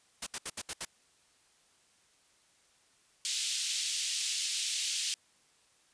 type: noise bursts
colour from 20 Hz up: white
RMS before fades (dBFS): -36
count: 6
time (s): 0.22-0.851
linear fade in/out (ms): 5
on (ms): 46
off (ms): 71
type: band-pass noise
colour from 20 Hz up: pink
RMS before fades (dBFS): -34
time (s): 3.25-5.14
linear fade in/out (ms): 0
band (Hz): 3000 to 9100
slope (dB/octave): 24
effects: white hiss -67 dBFS RMS until 5.93 s + resampled to 22050 Hz